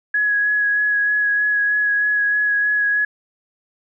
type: tone with vibrato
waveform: sine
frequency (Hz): 1675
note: G#6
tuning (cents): +14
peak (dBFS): -15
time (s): 0.14-3.05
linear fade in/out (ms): 5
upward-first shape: sine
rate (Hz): 3.2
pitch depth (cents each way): 14
effects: none